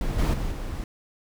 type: noise with level steps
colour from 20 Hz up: brown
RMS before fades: -27 / -21 / -28 / -31 dBFS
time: 0.01-0.84 s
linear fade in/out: 2 ms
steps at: 0.18 / 0.33 / 0.51 s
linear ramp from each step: 10 ms
effects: none